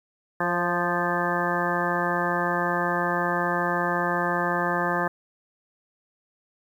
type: harmonic tone with a mistuned harmonic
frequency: 174.61 Hz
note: F3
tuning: in tune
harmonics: 1 / 2 / 3 / 4 / 5 / 6 / 7 / 9 / 10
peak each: -31 / -31 / -31 / -31 / -31 / -31 / -31 / -31 / -31 dBFS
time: 0.4-5.08 s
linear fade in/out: 5 ms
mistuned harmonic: 3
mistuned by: +24 cents
effects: 9-bit